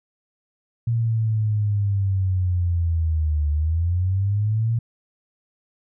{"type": "linear two-way sweep", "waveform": "sine", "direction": "down then up", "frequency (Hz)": [117.2, 73.42, 117.2], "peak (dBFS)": -18, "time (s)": [0.87, 4.79], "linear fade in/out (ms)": 5, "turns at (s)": 3.5, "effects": []}